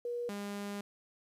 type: tone pair in turn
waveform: sine / sawtooth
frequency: 480.2 / 202.7 Hz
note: B4 / G#3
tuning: -49 / -42 cents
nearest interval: octave + minor third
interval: 1493 cents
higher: first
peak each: -34 / -34 dBFS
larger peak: neither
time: 0.05-0.29 / 0.29-0.81 s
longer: second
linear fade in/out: 2 ms
effects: resampled to 32000 Hz + 11-bit